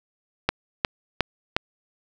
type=click train; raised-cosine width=0.3 ms; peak=-3 dBFS; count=4; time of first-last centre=0.49-1.565 s; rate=2.79 Hz; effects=none